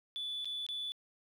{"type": "tone with dropouts", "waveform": "sine", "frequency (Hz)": 3467, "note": "A7", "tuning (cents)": -26, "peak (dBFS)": -35, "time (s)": [0.16, 0.92], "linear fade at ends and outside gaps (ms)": 0, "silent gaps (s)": [[0.446, 0.455], [0.665, 0.688]], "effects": ["tanh soft clip ceiling -33 dBFS", "11-bit"]}